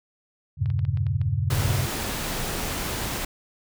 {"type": "chord", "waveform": "sine", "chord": "E diminished seventh", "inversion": "none", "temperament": "equal", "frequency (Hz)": [82.41, 98, 116.54, 138.59], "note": ["E2", "G2", "Bb2", "Db3"], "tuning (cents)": [0, 0, 0, 0], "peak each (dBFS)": [-30, -25, -28, -27], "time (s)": [0.57, 1.88], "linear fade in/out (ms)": 50}
{"type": "clicks", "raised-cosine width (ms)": 0.3, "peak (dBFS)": -28, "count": 7, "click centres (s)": [0.659, 0.702, 0.792, 0.851, 0.973, 1.067, 1.215]}
{"type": "noise", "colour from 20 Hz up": "pink", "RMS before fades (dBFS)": -29, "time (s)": [1.5, 3.25], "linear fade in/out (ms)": 5}
{"effects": []}